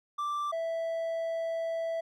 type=tone pair in turn; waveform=triangle; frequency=1174.7 / 659.3 Hz; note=D6 / E5; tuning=0 / 0 cents; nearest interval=minor seventh; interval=1000 cents; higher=first; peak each=-28 dBFS; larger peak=neither; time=0.18-0.52 / 0.52-2.01 s; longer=second; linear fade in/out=10 ms; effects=none